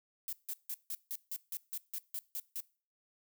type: noise bursts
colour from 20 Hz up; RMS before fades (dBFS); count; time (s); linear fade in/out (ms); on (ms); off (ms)
violet; -39; 12; 0.28-2.604; 0; 47; 160
effects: noise-tail reverb RT60 0.4 s tail -22 dB re dry